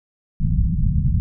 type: low-pass noise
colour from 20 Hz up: pink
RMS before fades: -18 dBFS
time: 0.4-1.2 s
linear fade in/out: 0 ms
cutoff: 200 Hz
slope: 48 dB/octave
effects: none